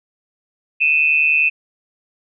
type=tone pair together; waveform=sine; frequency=2498 / 2648 Hz; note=D#7 / E7; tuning=+6 / +7 cents; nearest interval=minor second; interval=101 cents; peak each=-15 dBFS; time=0.8-1.5 s; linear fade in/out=20 ms; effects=none